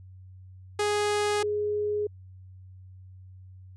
sawtooth / sine tone pair in turn, 415.3 / 417.2 Hz, G#4 / G#4, 0 / +8 cents, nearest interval unison, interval 8 cents, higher second, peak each -20 / -25 dBFS, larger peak first, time 0.79-1.43 / 1.43-2.07 s, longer neither, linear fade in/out 5 ms, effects added 93 Hz sine -45 dBFS peak until 3.76 s + resampled to 24000 Hz

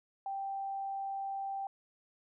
sine tone, 784 Hz, G5, in tune, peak -35 dBFS, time 0.26-1.67 s, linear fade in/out 2 ms, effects none

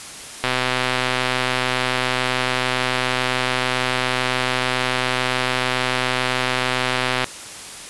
click train, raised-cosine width 0.3 ms, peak -3 dBFS, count 865, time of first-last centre 0.44-7.243 s, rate 127 Hz, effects white hiss -35 dBFS RMS until 7.89 s + resampled to 24000 Hz

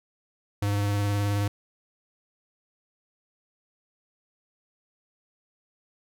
square tone with vibrato, 101.8 Hz, G#2, 34 cents flat, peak -24 dBFS, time 0.62-1.48 s, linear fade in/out 5 ms, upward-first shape sine, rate 19 Hz, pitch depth 18 cents each way, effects none

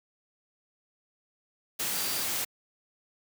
sine tone in noise, 4716 Hz, D8, 6 cents sharp, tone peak -39 dBFS, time 1.95-2.24 s, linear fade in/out 10 ms, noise white, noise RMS -31 dBFS, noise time 1.79-2.45 s, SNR -11 dB, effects high-pass 100 Hz 12 dB/octave

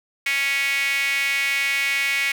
sawtooth tone with high-pass filter, 277.2 Hz, C#4, in tune, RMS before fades -22 dBFS, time 0.26-2.32 s, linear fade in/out 5 ms, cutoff 2200 Hz, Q 6.5, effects none

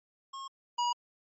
square tone pair in turn, 1082 / 964 Hz, C#6 / B5, -42 / -42 cents, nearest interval major second, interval 200 cents, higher first, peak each -40 / -28 dBFS, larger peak second, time 0.33-0.48 / 0.78-0.93 s, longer neither, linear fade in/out 10 ms, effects MP3 32 kbps

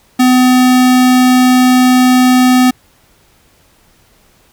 square tone, 252.9 Hz, B3, 41 cents sharp, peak -6 dBFS, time 0.19-2.71 s, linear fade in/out 10 ms, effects pink hiss -50 dBFS RMS until 4.52 s

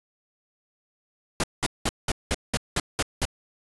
pink noise bursts, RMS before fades -24 dBFS, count 9, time 1.4-3.253 s, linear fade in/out 2 ms, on 37 ms, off 190 ms, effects resampled to 24000 Hz

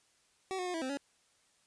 25% pulse tone with pitch steps, 379.7 / 363.2 / 359.5 / 326.2 / 260.3 / 280.7 Hz, F#4 / F#4 / F#4 / E4 / C4 / C#4, +45 / -32 / -50 / -18 / -9 / +22 cents, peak -31 dBFS, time 0.51-0.972 s, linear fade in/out 0 ms, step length 77 ms, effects white hiss -70 dBFS RMS until 1.66 s + resampled to 22050 Hz

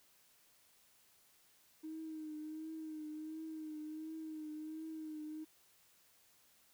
triangle tone with vibrato, 312.1 Hz, D#4, 5 cents sharp, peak -39 dBFS, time 1.83-5.45 s, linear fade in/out 20 ms, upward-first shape triangle, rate 1.4 Hz, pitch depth 46 cents each way, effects tanh soft clip ceiling -41 dBFS + white hiss -69 dBFS RMS until 6.73 s

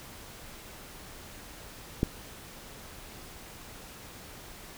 click, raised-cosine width 3 ms, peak -11 dBFS, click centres 2.031 s, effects pink hiss -47 dBFS RMS until 4.77 s

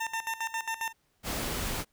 20% pulse tone with tremolo, 902 Hz, A5, 43 cents sharp, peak -25 dBFS, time 0-0.93 s, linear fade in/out 10 ms, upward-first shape square, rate 7.4 Hz, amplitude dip 80%
pink noise, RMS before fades -33 dBFS, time 1.23-1.85 s, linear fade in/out 50 ms
effects pink hiss -72 dBFS RMS until 1.92 s

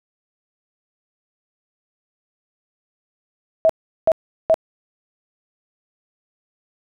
sine tone bursts, 646 Hz, E5, 35 cents flat, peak -10 dBFS, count 3, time 3.65-4.542 s, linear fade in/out 0 ms, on 44 ms, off 380 ms, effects none

